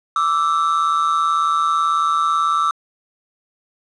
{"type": "ring-modulated tone", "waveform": "triangle", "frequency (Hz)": 1244.5, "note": "D#6", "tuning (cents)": 0, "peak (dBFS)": -10, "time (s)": [0.16, 2.71], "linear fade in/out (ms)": 2, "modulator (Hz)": 79.1, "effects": ["resampled to 22050 Hz", "7-bit"]}